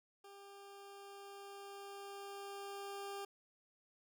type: tone with level ramp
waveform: 20% pulse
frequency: 398.6 Hz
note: G4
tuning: 29 cents sharp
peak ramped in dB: -50 to -38 dBFS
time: 0.24-3.25 s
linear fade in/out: 5 ms
effects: none